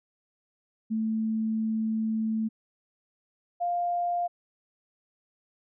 sine tone pair in turn, 220.6 / 700.4 Hz, A3 / F5, +5 / +5 cents, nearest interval octave + minor sixth, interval 2000 cents, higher second, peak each -25 dBFS, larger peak neither, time 0.9-2.49 / 3.6-4.28 s, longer first, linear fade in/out 20 ms, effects none

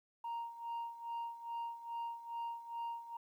sine tone with tremolo, 932.3 Hz, A#5, in tune, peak -35 dBFS, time 0.24-3.17 s, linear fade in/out 5 ms, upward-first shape sine, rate 2.4 Hz, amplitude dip 80%, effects tanh soft clip ceiling -37 dBFS + 12-bit

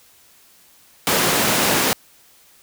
pink high-pass noise, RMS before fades -18 dBFS, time 1.07-1.93 s, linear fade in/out 0 ms, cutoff 190 Hz, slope 12 dB/octave, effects white hiss -52 dBFS RMS until 2.62 s

